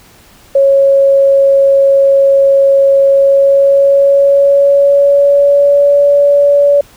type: tone with pitch glide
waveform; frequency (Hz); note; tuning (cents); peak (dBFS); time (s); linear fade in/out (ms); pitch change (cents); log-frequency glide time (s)
sine; 550 to 571.4; C#5 to D5; -14 to -48; -4; 0.55-6.81; 5; +66; 3.06-6.01
effects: pink hiss -42 dBFS RMS until 6.96 s